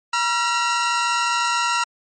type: tone pair together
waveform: sawtooth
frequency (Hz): 955.6 / 1364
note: A#5 / F6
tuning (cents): +43 / -41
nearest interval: tritone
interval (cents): 616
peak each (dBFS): -18 / -17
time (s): 0.13-1.84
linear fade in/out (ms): 5
effects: MP3 32 kbps